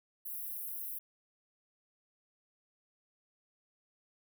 white high-pass noise, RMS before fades -41 dBFS, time 0.25-0.99 s, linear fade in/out 10 ms, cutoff 11000 Hz, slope 48 dB/octave, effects none

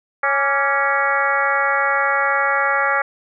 harmonic tone with a mistuned harmonic, 277.2 Hz, C#4, in tune, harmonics 2 / 3 / 4 / 5 / 6 / 7 / 8, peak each -24 / -23 / -23 / -21 / -23 / -23 / -27 dBFS, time 0.23-3.02 s, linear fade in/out 5 ms, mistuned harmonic 4, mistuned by +82 cents, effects none

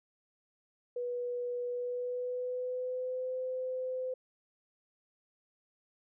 sine tone with pitch glide, 488.4 to 512.1 Hz, B4 to C5, -19 to -37 cents, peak -33 dBFS, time 0.96-4.14 s, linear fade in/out 5 ms, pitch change +82 cents, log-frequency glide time 1.67-3.36 s, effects none

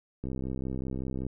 click train, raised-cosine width 3 ms, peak -22 dBFS, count 68, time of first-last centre 0.24-1.266 s, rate 65.3 Hz, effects none

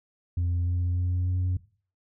sine tone with pitch steps, 87.31 / 88.53 / 89.76 / 91.02 Hz, F2 / F2 / F2 / F#2, 0 / +24 / +48 / -28 cents, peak -21 dBFS, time 0.37-1.57 s, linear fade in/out 5 ms, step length 300 ms, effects noise-tail reverb RT60 0.4 s tail -18 dB re dry + tanh soft clip ceiling -22 dBFS

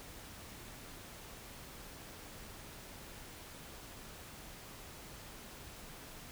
silence, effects pink hiss -51 dBFS RMS until 6.31 s

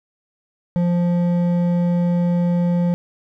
sine tone with hard clipping, 174.61 Hz, F3, in tune, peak -17 dBFS, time 0.76-2.94 s, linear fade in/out 0 ms, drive 8 dB, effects none

